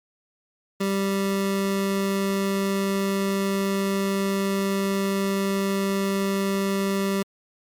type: tone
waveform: 25% pulse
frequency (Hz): 196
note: G3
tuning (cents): 0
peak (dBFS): -18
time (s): 0.8-7.23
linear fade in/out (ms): 10
effects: MP3 96 kbps